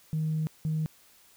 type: tone bursts at uneven times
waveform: sine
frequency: 156.6 Hz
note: D#3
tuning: 11 cents sharp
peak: -25 dBFS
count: 2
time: 0.13-0.47 / 0.65-0.86 s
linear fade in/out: 0 ms
effects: tanh soft clip ceiling -22 dBFS + white hiss -59 dBFS RMS until 1.36 s